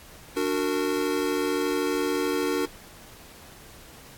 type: chord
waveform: square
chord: D augmented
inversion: none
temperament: just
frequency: 293.7 / 367.1 / 458.9 Hz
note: D4 / F#4 / A#4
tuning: 0 / -14 / -27 cents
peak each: -29 dBFS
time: 0.36-2.66 s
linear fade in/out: 10 ms
effects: pink hiss -48 dBFS RMS until 4.17 s + AAC 64 kbps